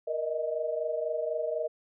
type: tone cluster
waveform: sine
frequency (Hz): 469.8 / 610 / 634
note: A#4 / D#5 / D#5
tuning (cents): +13 / -34 / +32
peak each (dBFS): -33 / -34 / -32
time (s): 0.07-1.68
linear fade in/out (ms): 10
effects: none